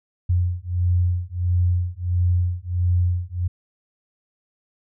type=beating tone pair; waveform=sine; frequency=88.1 / 89.6 Hz; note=F2 / F2; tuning=+16 / +45 cents; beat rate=1.5 Hz; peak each=-21 dBFS; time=0.29-3.48 s; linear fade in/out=10 ms; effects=none